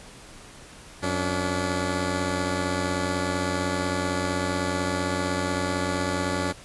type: tone pair together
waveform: 10% pulse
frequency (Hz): 90.34 / 286.8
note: F#2 / D4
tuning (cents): -41 / -41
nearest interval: octave + minor sixth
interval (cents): 2000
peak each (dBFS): -19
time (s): 1.02-6.53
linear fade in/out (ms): 20
effects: pink hiss -46 dBFS RMS until 6.64 s + resampled to 24000 Hz